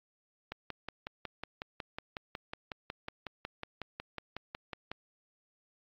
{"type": "click train", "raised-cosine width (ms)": 0.3, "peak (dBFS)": -22, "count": 25, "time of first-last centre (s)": [0.52, 4.916], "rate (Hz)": 5.46, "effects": ["low-pass 5000 Hz 12 dB/octave", "AAC 48 kbps"]}